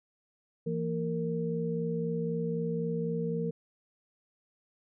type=tone cluster; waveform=sine; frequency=166.6 / 230.5 / 461.3 Hz; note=E3 / A#3 / A#4; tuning=+19 / -19 / -18 cents; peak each=-32 / -37 / -33 dBFS; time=0.66-3.51 s; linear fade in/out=10 ms; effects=none